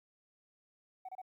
sine tone bursts, 750 Hz, F#5, 23 cents sharp, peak -40 dBFS, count 3, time 1.05-1.217 s, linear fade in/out 5 ms, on 37 ms, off 28 ms, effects tanh soft clip ceiling -40 dBFS + 13-bit

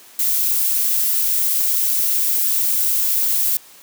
violet noise, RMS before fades -18 dBFS, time 0.19-3.57 s, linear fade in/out 2 ms, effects white hiss -45 dBFS RMS until 3.82 s + high-pass 150 Hz 12 dB/octave

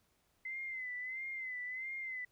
sine tone with vibrato, 2049 Hz, C7, 37 cents flat, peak -39 dBFS, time 0.45-2.25 s, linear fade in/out 5 ms, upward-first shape sine, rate 1.5 Hz, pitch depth 63 cents each way, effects pink hiss -75 dBFS RMS until 2.31 s

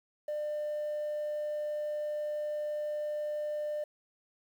triangle tone, 599 Hz, D5, 34 cents sharp, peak -29 dBFS, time 0.28-3.84 s, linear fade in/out 5 ms, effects tanh soft clip ceiling -28 dBFS + 10-bit

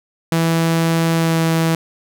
sawtooth tone with pitch glide, 164.81 to 163.39 Hz, E3 to E3, 0 to -15 cents, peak -10 dBFS, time 0.32-1.75 s, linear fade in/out 2 ms, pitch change -15 cents, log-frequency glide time 1.15-1.39 s, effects none

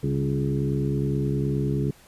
harmonic tone with a mistuned harmonic, 69.6 Hz, C#2, 8 cents sharp, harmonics 1 / 2 / 3 / 4 / 5 / 6, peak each -35 / -24 / -31 / -31 / -32 / -32 dBFS, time 0.03-1.91 s, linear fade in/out 5 ms, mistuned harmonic 3, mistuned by -60 cents, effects pink hiss -53 dBFS RMS until 2.07 s + resampled to 32000 Hz

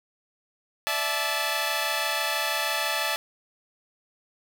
10% pulse chord, D suspended second, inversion none, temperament equal with one note detuned, 587.3 / 659.3 / 867.9 Hz, D5 / E5 / A5, 0 / 0 / -24 cents, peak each -23 / -21 / -20 dBFS, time 0.87-3.16 s, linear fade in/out 0 ms, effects none

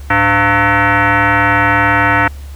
sine tone with frequency modulation, 293.7 Hz, D4, in tune, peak -8 dBFS, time 0.1-2.28 s, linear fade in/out 5 ms, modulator 402 Hz, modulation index 4.7, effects added 70 Hz sine -26 dBFS peak until 2.55 s + pink hiss -42 dBFS RMS until 2.55 s

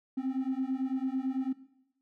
triangle beating tone pair, 258.4 / 267.4 Hz, C4 / C4, -21 / +38 cents, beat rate 9 Hz, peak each -30 dBFS, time 0.17-1.53 s, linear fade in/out 10 ms, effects noise-tail reverb RT60 0.8 s tail -17 dB re dry + tanh soft clip ceiling -23 dBFS

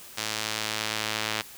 sawtooth tone with band-pass filter sweep, 108.6 Hz, A2, 22 cents flat, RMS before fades -31 dBFS, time 0.17-1.42 s, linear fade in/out 10 ms, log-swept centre 5000 to 3300 Hz, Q 0.84, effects white hiss -46 dBFS RMS until 1.57 s

